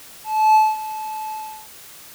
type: tone with ADSR envelope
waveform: triangle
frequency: 867 Hz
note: A5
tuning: 26 cents flat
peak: -7 dBFS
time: 0.24-1.68 s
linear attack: 310 ms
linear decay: 210 ms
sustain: -17 dB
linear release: 360 ms
effects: white hiss -42 dBFS RMS until 2.14 s